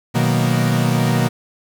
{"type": "chord", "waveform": "45% pulse", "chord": "B major seventh", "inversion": "none", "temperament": "equal", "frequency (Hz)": [123.47, 155.56, 185, 233.1], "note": ["B2", "D#3", "F#3", "A#3"], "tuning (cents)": [0, 0, 0, 0], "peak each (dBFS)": [-18, -20, -23, -21], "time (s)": [0.14, 1.29], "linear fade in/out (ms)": 20, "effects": ["8-bit"]}